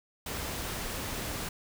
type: noise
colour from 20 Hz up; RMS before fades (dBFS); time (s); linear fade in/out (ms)
pink; -36; 0.26-1.49; 5
effects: none